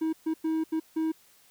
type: tone bursts at uneven times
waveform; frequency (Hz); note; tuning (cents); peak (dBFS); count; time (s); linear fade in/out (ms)
triangle; 319.2; D#4; +44; -23; 5; 0.01-0.13 / 0.26-0.34 / 0.44-0.64 / 0.72-0.8 / 0.96-1.12; 10
effects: white hiss -60 dBFS RMS until 1.5 s